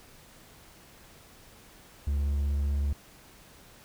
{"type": "tone with vibrato", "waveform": "triangle", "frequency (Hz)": 71, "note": "C#2", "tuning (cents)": 42, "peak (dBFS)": -23, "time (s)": [2.07, 2.93], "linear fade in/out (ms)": 5, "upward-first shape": "sine", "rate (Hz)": 16, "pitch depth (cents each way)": 11, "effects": ["pink hiss -54 dBFS RMS until 3.84 s"]}